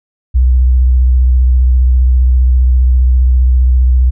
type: tone with vibrato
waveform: sine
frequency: 62.9 Hz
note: B1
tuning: 32 cents sharp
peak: -5 dBFS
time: 0.34-4.11 s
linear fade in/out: 20 ms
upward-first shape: sine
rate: 15 Hz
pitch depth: 46 cents each way
effects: none